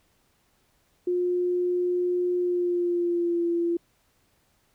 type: tone with pitch glide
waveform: sine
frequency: 356.9 to 341.4 Hz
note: F4 to F4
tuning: +38 to -39 cents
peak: -22 dBFS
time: 1.07-3.77 s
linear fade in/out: 5 ms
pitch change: -77 cents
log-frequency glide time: 2.37-3.46 s
effects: pink hiss -67 dBFS RMS until 4.74 s